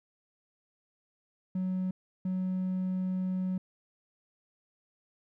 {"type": "tone bursts at uneven times", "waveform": "triangle", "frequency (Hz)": 185.5, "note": "F#3", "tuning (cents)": 5, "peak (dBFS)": -26, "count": 2, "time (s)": [[1.55, 1.91], [2.25, 3.58]], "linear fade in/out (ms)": 5, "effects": ["tanh soft clip ceiling -23 dBFS"]}